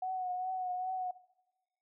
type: tone with vibrato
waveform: sine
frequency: 738 Hz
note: F#5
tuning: 5 cents flat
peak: -33 dBFS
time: 0.02-1.11 s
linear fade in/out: 5 ms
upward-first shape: triangle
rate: 2.5 Hz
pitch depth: 38 cents each way
effects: noise-tail reverb RT60 1.0 s tail -19 dB re dry